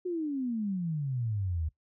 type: exponential sweep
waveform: sine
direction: down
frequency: 370 to 75.5 Hz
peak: -29 dBFS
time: 0.05-1.69 s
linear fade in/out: 10 ms
effects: noise-tail reverb RT60 0.1 s tail -18 dB re dry